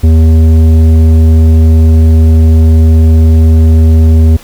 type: tone with tanh clipping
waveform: triangle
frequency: 80.2 Hz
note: E2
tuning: 47 cents flat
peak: -3 dBFS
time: 0.03-4.37 s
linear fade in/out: 10 ms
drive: 15 dB
effects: pink hiss -34 dBFS RMS until 4.43 s